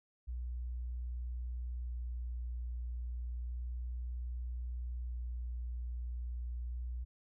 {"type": "tone with vibrato", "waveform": "sine", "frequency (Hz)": 60.5, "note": "B1", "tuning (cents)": -35, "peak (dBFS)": -37, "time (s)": [0.27, 7.05], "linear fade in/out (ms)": 20, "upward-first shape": "square", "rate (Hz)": 0.31, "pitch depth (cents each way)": 8, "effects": []}